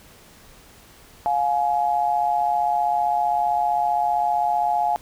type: tone pair together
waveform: sine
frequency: 707 / 842.4 Hz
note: F5 / G#5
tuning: +21 / +24 cents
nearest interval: minor third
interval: 303 cents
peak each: -21 dBFS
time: 1.26-4.96 s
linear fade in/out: 0 ms
effects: pink hiss -49 dBFS RMS until 5.01 s